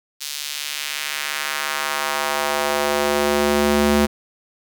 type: tone with high-pass filter sweep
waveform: square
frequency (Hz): 72.8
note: D2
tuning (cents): -15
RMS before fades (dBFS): -21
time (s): 0.2-4.07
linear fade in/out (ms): 20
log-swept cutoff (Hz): 4300 to 200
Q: 1.1
effects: none